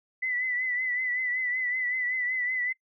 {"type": "tone with vibrato", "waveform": "sine", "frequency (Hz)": 2000, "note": "B6", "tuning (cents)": 21, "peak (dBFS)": -26, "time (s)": [0.22, 2.73], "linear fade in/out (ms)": 10, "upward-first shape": "triangle", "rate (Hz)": 5.3, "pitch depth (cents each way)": 55, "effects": ["noise-tail reverb RT60 0.1 s tail -24 dB re dry"]}